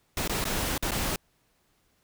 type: noise with dropouts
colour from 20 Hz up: pink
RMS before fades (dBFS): -29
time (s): 0.17-1.16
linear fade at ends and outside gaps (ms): 2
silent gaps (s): 0.277-0.295 / 0.442-0.452 / 0.779-0.825 / 0.909-0.917
effects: pink hiss -69 dBFS RMS until 2.03 s